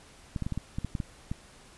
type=clicks; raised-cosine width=5 ms; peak=-19 dBFS; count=10; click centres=0.362 / 0.423 / 0.465 / 0.523 / 0.576 / 0.785 / 0.847 / 0.952 / 1.002 / 1.315 s; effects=pink hiss -54 dBFS RMS until 1.77 s + resampled to 24000 Hz